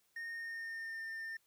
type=tone with pitch glide; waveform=triangle; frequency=1842 to 1804.1 Hz; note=A#6 to A6; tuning=-21 to +43 cents; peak=-39 dBFS; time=0.16-1.37 s; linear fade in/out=5 ms; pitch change=-36 cents; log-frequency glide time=0.35-1.05 s; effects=white hiss -75 dBFS RMS until 1.46 s